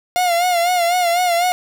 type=tone with vibrato; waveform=45% pulse; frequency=704 Hz; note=F5; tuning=14 cents sharp; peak=-14 dBFS; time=0.16-1.52 s; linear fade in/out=0 ms; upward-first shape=sine; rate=4 Hz; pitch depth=66 cents each way; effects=none